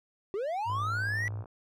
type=linear sweep; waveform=triangle; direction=up; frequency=370 to 1980 Hz; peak=-28 dBFS; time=0.34-1.28 s; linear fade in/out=0 ms
type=tone with pitch glide; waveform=sine; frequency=103 to 103.66 Hz; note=G#2 to G#2; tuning=-14 to -3 cents; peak=-33 dBFS; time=0.65-1.45 s; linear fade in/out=50 ms; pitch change=+11 cents; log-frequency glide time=0.87-1 s
type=click train; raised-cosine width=1 ms; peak=-34 dBFS; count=46; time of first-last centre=0.7-1.458 s; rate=59.4 Hz
effects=none